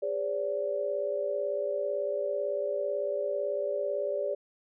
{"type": "tone cluster", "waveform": "sine", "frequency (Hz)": [406.4, 519, 577], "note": ["G#4", "C5", "D5"], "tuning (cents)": [-38, -14, -31], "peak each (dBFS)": [-34, -36, -30], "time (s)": [0.02, 4.35], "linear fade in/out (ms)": 10, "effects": []}